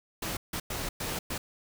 pink noise bursts at uneven times, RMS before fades -34 dBFS, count 5, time 0.22-0.37 / 0.53-0.6 / 0.7-0.89 / 1-1.19 / 1.3-1.38 s, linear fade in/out 5 ms, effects none

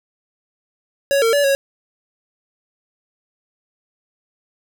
square tone with pitch steps, 557 / 455.7 / 573 / 551 Hz, C#5 / A#4 / D5 / C#5, +8 / -39 / -43 / -11 cents, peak -14 dBFS, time 1.11-1.55 s, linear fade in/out 0 ms, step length 110 ms, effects none

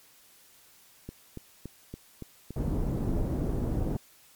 click train, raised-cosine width 3 ms, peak -25 dBFS, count 9, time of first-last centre 1.09-3.356 s, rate 3.53 Hz
pink low-pass noise, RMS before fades -29 dBFS, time 2.56-3.97 s, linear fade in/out 5 ms, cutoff 390 Hz, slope 12 dB/octave
effects white hiss -58 dBFS RMS until 4.35 s + MP3 96 kbps

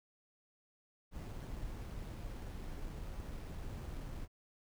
brown noise with sample-and-hold, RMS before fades -44 dBFS, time 1.11-4.28 s, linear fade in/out 50 ms, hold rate 7350 Hz, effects none

